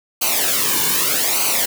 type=noise with flanger; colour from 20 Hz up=white; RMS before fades=-18 dBFS; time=0.21-1.66 s; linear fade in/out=10 ms; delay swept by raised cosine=0.56 to 1.55 ms; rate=0.82 Hz; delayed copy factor=-0.75; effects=none